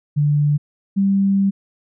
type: tone pair in turn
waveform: sine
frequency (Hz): 146.83 / 196.39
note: D3 / G3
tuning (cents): 0 / +3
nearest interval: perfect fourth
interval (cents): 503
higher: second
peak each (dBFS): -13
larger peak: neither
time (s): 0.16-0.58 / 0.96-1.51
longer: second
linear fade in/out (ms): 20
effects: none